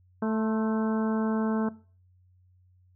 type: harmonic tone with a mistuned harmonic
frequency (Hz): 220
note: A3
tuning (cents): 0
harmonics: 1 / 2 / 3 / 4 / 5 / 6 / 7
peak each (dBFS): -26 / -32 / -36 / -38 / -40 / -42 / -43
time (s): 0.22-1.69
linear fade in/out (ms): 5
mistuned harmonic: 5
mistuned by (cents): -42
effects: noise-tail reverb RT60 0.4 s tail -19 dB re dry + added 91 Hz sine -58 dBFS peak until 2.95 s